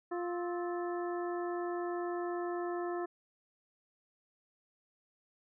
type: harmonic tone with a mistuned harmonic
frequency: 350.5 Hz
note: F4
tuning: 6 cents sharp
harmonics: 1 / 2 / 3 / 4 / 5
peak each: -35 / -41 / -45 / -47 / -49 dBFS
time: 0.11-3.06 s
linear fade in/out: 10 ms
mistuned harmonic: 4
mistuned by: -120 cents
effects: none